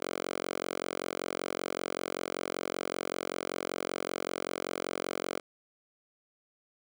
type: tone with high-pass filter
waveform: 5% pulse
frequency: 45.21 Hz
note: F#1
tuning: 39 cents flat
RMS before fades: -36 dBFS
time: 0-5.4 s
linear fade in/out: 10 ms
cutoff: 430 Hz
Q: 1
effects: none